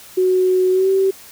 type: tone with pitch glide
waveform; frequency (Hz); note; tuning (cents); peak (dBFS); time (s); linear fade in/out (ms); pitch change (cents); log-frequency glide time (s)
sine; 370 to 385; F#4 to G4; 0 to -31; -12; 0.17-1.11; 10; +69; 0.71-0.9
effects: white hiss -41 dBFS RMS until 1.31 s